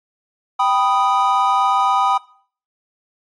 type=chord; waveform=triangle; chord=G augmented; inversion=none; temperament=equal; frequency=784 / 987.8 / 1244.5 Hz; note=G5 / B5 / D#6; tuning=0 / 0 / 0 cents; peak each=-16 dBFS; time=0.59-2.18 s; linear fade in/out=10 ms; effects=noise-tail reverb RT60 0.5 s tail -20 dB re dry + MP3 48 kbps